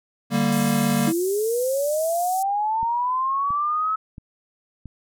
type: chord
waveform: square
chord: G minor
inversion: second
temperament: equal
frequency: 146.83 / 196 / 233.1 Hz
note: D3 / G3 / Bb3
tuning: 0 / 0 / 0 cents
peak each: -26 / -24 / -22 dBFS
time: 0.3-1.13 s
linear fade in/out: 50 ms
type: band-pass noise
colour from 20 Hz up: pink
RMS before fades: -35 dBFS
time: 0.52-2.43 s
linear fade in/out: 5 ms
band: 6800 to 14000 Hz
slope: 24 dB/octave
type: linear sweep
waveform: sine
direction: up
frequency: 311.1 to 1299 Hz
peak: -20 dBFS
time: 1.07-3.96 s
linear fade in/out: 10 ms
type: click train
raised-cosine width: 5 ms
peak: -25 dBFS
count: 4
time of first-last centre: 2.83-4.857 s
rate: 1.48 Hz
effects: none